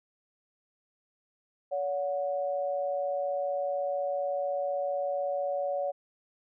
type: tone pair together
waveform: sine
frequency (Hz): 566.8 / 731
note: C#5 / F#5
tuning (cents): +38 / -21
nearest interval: major third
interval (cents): 441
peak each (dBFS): -29 / -34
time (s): 1.71-5.92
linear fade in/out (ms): 20
effects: none